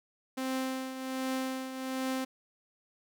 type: tone with tremolo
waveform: sawtooth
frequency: 261.6 Hz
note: C4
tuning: in tune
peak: -26 dBFS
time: 0.37-2.25 s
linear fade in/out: 10 ms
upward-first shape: triangle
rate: 1.3 Hz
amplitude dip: 65%
effects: none